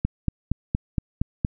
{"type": "click train", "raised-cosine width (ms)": 5, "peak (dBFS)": -9, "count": 7, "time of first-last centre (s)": [0.05, 1.449], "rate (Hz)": 4.29, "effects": []}